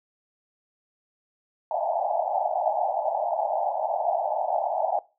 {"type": "band-pass noise", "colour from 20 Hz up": "pink", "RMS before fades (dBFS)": -26, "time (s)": [1.71, 4.99], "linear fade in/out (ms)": 2, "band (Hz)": [610, 870], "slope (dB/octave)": 96, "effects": ["noise-tail reverb RT60 0.3 s tail -21 dB re dry"]}